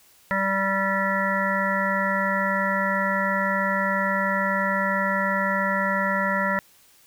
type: harmonic tone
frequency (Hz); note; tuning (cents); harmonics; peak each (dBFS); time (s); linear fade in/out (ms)
194.5; G3; -13; 1 / 3 / 5 / 7 / 9 / 10; -28 / -28 / -28 / -28 / -28 / -28; 0.31-6.59; 0
effects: white hiss -56 dBFS RMS until 7.06 s